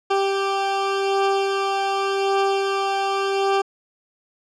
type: beating tone pair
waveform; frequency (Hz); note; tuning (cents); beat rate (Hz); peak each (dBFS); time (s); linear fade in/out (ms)
20% pulse; 392 / 392.87; G4 / G4; 0 / +4; 0.87; -15 / -22; 0.1-3.62; 10
effects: low-pass 5000 Hz 12 dB/octave